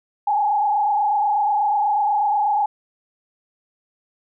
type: tone with frequency modulation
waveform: sine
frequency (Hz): 830.6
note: G#5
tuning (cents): 0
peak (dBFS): -16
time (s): 0.27-2.66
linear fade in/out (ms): 5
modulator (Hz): 28.2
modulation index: 1.2
effects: none